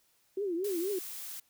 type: tone with vibrato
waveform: sine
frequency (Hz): 370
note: F#4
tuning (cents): 0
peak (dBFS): -30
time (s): 0.37-0.99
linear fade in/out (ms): 5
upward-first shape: triangle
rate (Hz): 4.2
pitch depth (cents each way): 230
type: noise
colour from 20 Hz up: blue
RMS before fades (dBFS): -42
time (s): 0.64-1.4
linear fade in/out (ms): 5
effects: white hiss -70 dBFS RMS until 1.49 s